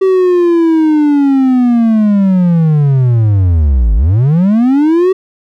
triangle linear two-way sweep, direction down then up, 384.4 to 49.04 to 384.4 Hz, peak -4 dBFS, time 0.01-5.13 s, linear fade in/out 10 ms, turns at 3.95 s, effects none

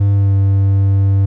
triangle tone with pitch glide, 100 to 98.06 Hz, G2 to G2, +35 to +1 cents, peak -7 dBFS, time 0-1.26 s, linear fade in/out 10 ms, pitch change -34 cents, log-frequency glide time 0.14-0.33 s, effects none

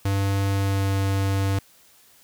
square tone with pitch glide, 98.5 to 97.65 Hz, G2 to G2, +9 to -6 cents, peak -21 dBFS, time 0.05-1.59 s, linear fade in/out 5 ms, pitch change -15 cents, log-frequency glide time 0.49-0.92 s, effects white hiss -55 dBFS RMS until 2.23 s

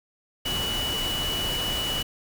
sine tone in noise, 2948 Hz, F#7, 7 cents flat, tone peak -27 dBFS, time 0.45-2.03 s, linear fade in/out 10 ms, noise pink, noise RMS -31 dBFS, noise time 0.45-2.03 s, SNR +1 dB, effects none

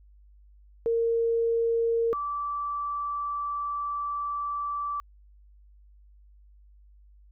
sine tone pair in turn, 461 / 1161.6 Hz, A#4 / D6, -19 / -19 cents, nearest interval octave + major third, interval 1600 cents, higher second, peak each -22 / -28 dBFS, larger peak first, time 0.86-2.13 / 2.13-5 s, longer second, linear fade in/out 0 ms, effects added 50 Hz sine -52 dBFS peak until 7.31 s

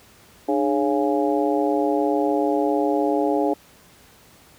harmonic tone with a mistuned harmonic, 138.59 Hz, C#3, in tune, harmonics 2 / 3 / 4 / 5 / 6, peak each -22 / -24 / -25 / -26 / -27 dBFS, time 0.48-3.54 s, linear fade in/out 10 ms, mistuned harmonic 2, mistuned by +130 cents, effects pink hiss -51 dBFS RMS until 4.58 s + high-pass 60 Hz 12 dB/octave

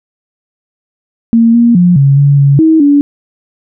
sine tone with pitch steps, 229.9 / 235.7 / 177.1 / 138.6 / 141.8 / 140.1 / 319.5 / 286.5 Hz, A#3 / A#3 / F3 / C#3 / C#3 / C#3 / D#4 / D4, -24 / +19 / +24 / 0 / +40 / +19 / +46 / -43 cents, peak -3 dBFS, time 1.33-3.01 s, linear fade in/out 0 ms, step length 210 ms, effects none

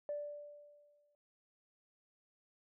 sine tone with exponential decay, 586 Hz, D5, 4 cents flat, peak -35 dBFS, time 0.09-1.15 s, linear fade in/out 1 ms, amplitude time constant 230 ms, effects tanh soft clip ceiling -31 dBFS

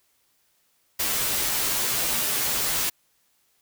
white noise with comb filter, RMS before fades -25 dBFS, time 0.99-2.9 s, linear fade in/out 10 ms, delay 11 ms, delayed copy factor -0.8, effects white hiss -67 dBFS RMS until 3.61 s

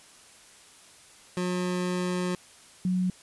25% pulse / sine tone pair in turn, 180.2 / 183.14 Hz, F#3 / F#3, -45 / -17 cents, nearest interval unison, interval 28 cents, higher second, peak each -23 dBFS, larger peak neither, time 1.37-2.35 / 2.85-3.1 s, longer first, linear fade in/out 2 ms, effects white hiss -53 dBFS RMS until 3.22 s + resampled to 24000 Hz

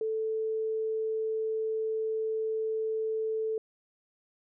sine tone, 440 Hz, A4, in tune, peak -28 dBFS, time 0.01-3.58 s, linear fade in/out 2 ms, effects none

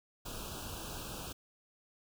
pink band-stop noise, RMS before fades -43 dBFS, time 0.25-1.33 s, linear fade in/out 10 ms, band 1600 to 2500 Hz, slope 96 dB/octave, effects none

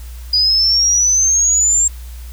sine exponential sweep, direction up, 4894 to 7459 Hz, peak -10 dBFS, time 0.33-1.88 s, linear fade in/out 5 ms, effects added 60 Hz sine -28 dBFS peak until 2.32 s + white hiss -43 dBFS RMS until 2.32 s

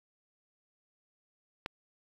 click, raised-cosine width 0.3 ms, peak -19 dBFS, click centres 1.661 s, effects 8-bit

